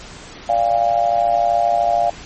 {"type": "tone with amplitude modulation", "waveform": "sine", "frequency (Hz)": 696, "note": "F5", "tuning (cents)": -6, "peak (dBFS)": -9, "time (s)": [0.49, 2.1], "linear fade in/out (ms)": 5, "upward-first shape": "sine", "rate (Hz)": 113, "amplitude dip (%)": 95, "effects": ["pink hiss -37 dBFS RMS until 2.25 s", "MP3 32 kbps"]}